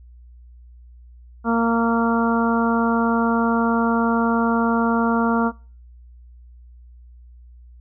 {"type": "harmonic tone", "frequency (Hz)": 230.8, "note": "A#3", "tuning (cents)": -17, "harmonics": [1, 2, 3, 4, 5, 6], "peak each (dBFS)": [-18, -25, -27, -26, -27, -26], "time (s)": [1.44, 5.52], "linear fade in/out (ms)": 50, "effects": ["noise-tail reverb RT60 0.4 s tail -24 dB re dry", "added 60 Hz sine -42 dBFS peak until 7.8 s"]}